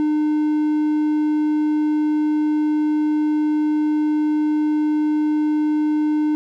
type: tone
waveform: triangle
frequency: 303.1 Hz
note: D#4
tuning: 45 cents flat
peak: -14 dBFS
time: 0-6.35 s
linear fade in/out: 0 ms
effects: none